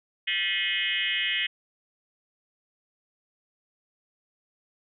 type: tone with frequency modulation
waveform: sine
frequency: 2522 Hz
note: D#7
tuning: 23 cents sharp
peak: -24 dBFS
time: 0.27-1.47 s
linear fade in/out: 10 ms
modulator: 192 Hz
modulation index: 3.7
effects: none